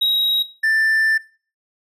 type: tone pair in turn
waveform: triangle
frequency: 3817 / 1773.5 Hz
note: A#7 / A6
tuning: +40 / +13 cents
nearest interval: octave + minor second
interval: 1327 cents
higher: first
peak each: -13 dBFS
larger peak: neither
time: 0.01-0.43 / 0.63-1.18 s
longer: second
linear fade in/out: 10 ms
effects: noise-tail reverb RT60 0.4 s tail -19 dB re dry + resampled to 32000 Hz